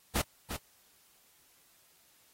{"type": "noise with echo", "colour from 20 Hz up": "pink", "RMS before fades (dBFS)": -30, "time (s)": [0.15, 0.22], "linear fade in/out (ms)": 10, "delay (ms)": 350, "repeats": 1, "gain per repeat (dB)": -8, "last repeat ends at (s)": 0.57, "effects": ["white hiss -65 dBFS RMS until 2.33 s", "AAC 48 kbps"]}